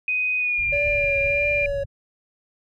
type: tone with pitch glide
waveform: sine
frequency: 2500 to 2394 Hz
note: D#7 to D7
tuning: +8 to +33 cents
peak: -20 dBFS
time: 0.08-1.66 s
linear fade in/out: 2 ms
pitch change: -75 cents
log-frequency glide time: 0.38-0.66 s
type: low-pass noise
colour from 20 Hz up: pink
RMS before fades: -35 dBFS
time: 0.58-1.86 s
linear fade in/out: 10 ms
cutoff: 140 Hz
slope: 48 dB/octave
type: tone with vibrato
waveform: triangle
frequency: 570 Hz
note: C#5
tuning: 48 cents sharp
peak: -21 dBFS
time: 0.72-1.84 s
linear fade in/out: 10 ms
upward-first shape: triangle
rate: 1.6 Hz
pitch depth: 42 cents each way
effects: none